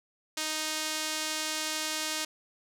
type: tone with band-pass filter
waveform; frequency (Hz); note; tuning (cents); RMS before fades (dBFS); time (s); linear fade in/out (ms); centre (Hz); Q
sawtooth; 311.1; D#4; 0; -33; 0.37-2.25; 5; 5900; 0.77
effects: none